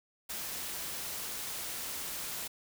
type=noise; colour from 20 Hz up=white; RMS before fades=-39 dBFS; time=0.29-2.48 s; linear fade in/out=10 ms; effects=none